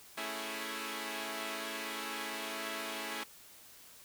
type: chord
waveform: 5% pulse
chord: A major seventh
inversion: none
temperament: equal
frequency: 220 / 277.2 / 329.6 / 415.3 Hz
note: A3 / C#4 / E4 / G#4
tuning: 0 / 0 / 0 / 0 cents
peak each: -32 / -33 / -31 / -34 dBFS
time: 0.17-3.24 s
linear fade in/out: 10 ms
effects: white hiss -56 dBFS RMS until 4.04 s